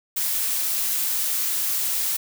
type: noise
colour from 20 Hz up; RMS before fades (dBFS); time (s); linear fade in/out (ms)
blue; -24; 0.16-2.17; 10
effects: none